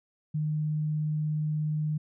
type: tone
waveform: sine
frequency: 152.8 Hz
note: D#3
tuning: 31 cents flat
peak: -26 dBFS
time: 0.34-1.98 s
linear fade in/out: 10 ms
effects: none